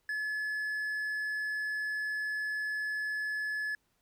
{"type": "tone", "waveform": "triangle", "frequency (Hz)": 1713, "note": "A6", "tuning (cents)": -47, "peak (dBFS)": -30, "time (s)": [0.09, 3.75], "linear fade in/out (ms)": 2, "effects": ["pink hiss -75 dBFS RMS until 4.01 s"]}